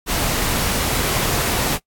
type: noise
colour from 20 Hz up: pink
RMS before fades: -20 dBFS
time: 0.06-1.79 s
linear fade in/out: 50 ms
effects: noise-tail reverb RT60 0.1 s tail -22 dB re dry + AAC 64 kbps